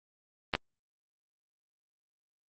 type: clicks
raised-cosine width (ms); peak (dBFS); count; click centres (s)
0.3; -11 / -11; 2; 0.538 / 0.551
effects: Opus 32 kbps